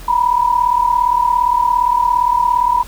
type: tone pair together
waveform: sine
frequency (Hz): 947.6 / 985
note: A#5 / B5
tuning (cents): +28 / -5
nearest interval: minor second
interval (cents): 67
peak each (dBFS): -15 / -13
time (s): 0.08-2.83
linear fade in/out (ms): 5
effects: added 42 Hz sine -34 dBFS peak until 2.87 s + pink hiss -38 dBFS RMS until 2.87 s